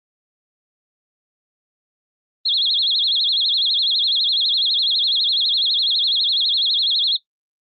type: tone with vibrato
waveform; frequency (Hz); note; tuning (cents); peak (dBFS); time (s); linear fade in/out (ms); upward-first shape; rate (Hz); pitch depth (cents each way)
sine; 3729; A#7; 0; -15; 2.45-7.17; 10; sine; 12; 240
effects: noise-tail reverb RT60 0.1 s tail -17 dB re dry + Opus 32 kbps